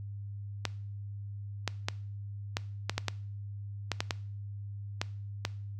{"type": "clicks", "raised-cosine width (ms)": 0.2, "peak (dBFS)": -12, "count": 12, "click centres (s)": [0.653, 1.677, 1.885, 2.569, 2.896, 2.98, 3.083, 3.917, 4.005, 4.108, 5.015, 5.451], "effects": ["noise-tail reverb RT60 0.5 s tail -21 dB re dry", "added 101 Hz sine -38 dBFS peak until 5.79 s"]}